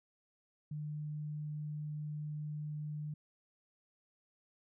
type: tone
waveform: sine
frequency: 150.4 Hz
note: D3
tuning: 42 cents sharp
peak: -38 dBFS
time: 0.71-3.14 s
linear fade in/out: 5 ms
effects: none